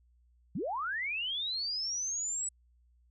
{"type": "linear sweep", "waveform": "sine", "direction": "up", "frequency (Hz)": [130.81, 7940], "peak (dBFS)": -32, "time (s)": [0.55, 2.49], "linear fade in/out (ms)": 5, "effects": ["added 60 Hz sine -63 dBFS peak until 3.1 s"]}